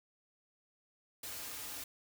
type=noise with comb filter; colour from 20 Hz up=white; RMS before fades=-44 dBFS; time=1.23-1.84 s; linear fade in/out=5 ms; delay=5.3 ms; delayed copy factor=-0.85; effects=none